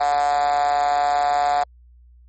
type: tone with high-pass filter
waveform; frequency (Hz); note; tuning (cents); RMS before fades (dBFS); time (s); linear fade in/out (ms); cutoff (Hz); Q
5% pulse; 144.5; D3; -28; -19; 0-1.64; 10; 720; 9.7
effects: added 60 Hz sine -46 dBFS peak until 2.28 s + MP3 32 kbps